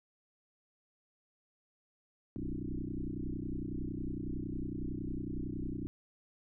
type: tone with frequency modulation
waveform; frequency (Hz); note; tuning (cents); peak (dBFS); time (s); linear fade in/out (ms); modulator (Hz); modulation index
sine; 156.4; D#3; +9; -35; 2.36-5.87; 0; 30.9; 5.7
effects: none